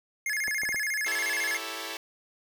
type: tone with vibrato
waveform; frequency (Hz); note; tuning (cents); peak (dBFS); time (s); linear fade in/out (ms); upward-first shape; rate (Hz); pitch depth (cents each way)
square; 1907; A#6; +39; -28; 0.26-1.57; 2; square; 14; 190
type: clicks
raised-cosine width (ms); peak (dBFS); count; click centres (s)
1; -26; 4; 0.481 / 0.634 / 0.691 / 0.745
type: chord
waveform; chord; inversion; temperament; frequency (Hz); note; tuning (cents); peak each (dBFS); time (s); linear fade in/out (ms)
5% pulse; A dominant seventh; second; equal; 329.6 / 392 / 440 / 554.4; E4 / G4 / A4 / C#5; 0 / 0 / 0 / 0; -28 / -31 / -27 / -29; 1.06-1.97; 2
effects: none